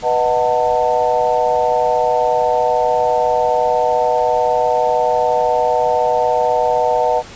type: tone cluster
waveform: sine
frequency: 492.3 / 620 / 736 / 893 Hz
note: B4 / D#5 / F#5 / A5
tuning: -6 / -6 / -9 / +25 cents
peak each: -18 dBFS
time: 0.02-7.23 s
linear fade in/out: 50 ms
effects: pink hiss -36 dBFS RMS until 7.35 s + resampled to 16000 Hz